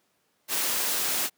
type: noise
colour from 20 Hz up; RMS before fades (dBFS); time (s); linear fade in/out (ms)
white; -27; 0.48-1.3; 50
effects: pink hiss -70 dBFS RMS until 1.37 s + high-pass 200 Hz 12 dB/octave